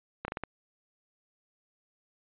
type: slowing click train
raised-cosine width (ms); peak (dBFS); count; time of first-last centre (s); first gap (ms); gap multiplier
0.5; -19; 5; 0.25-0.436; 31; 1.28
effects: resampled to 8000 Hz